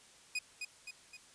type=tone with echo; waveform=sawtooth; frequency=2489 Hz; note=D#7; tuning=in tune; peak=-30 dBFS; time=0.35-0.39 s; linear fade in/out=5 ms; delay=260 ms; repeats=3; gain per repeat=-5 dB; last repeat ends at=1.17 s; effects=white hiss -60 dBFS RMS until 1.34 s + resampled to 22050 Hz